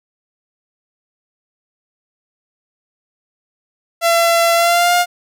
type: tone with pitch glide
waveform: sawtooth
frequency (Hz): 676 to 707.2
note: E5 to F5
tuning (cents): +43 to +22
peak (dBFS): -7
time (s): 4.01-5.06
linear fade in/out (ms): 50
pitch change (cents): +79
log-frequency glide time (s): 4.54-4.95
effects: none